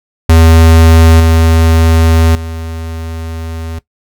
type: tone with level steps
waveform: square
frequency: 81.6 Hz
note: E2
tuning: 17 cents flat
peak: -3 / -6 / -20 dBFS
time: 0.29-3.79 s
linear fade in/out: 5 ms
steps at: 1.2 / 2.35 s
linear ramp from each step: 2 ms
effects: noise-tail reverb RT60 0.1 s tail -17 dB re dry